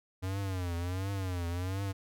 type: tone with vibrato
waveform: square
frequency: 91.9 Hz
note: F#2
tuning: 11 cents flat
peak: -33 dBFS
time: 0.22-1.93 s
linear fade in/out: 20 ms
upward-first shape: triangle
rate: 1.4 Hz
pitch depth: 150 cents each way
effects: none